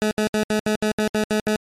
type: tone bursts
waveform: 20% pulse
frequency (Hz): 213.7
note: G#3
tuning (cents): +50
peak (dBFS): -13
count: 10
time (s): 0.02-1.559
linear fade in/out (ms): 0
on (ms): 90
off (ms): 71
effects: low-pass 11000 Hz 12 dB/octave + MP3 64 kbps